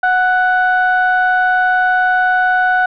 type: tone pair together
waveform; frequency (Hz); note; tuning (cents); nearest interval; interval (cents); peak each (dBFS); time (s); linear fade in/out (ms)
sine; 736 / 1484.4; F#5 / F#6; -9 / +5; octave; 1214; -12; 0.03-2.86; 5
effects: tanh soft clip ceiling -5 dBFS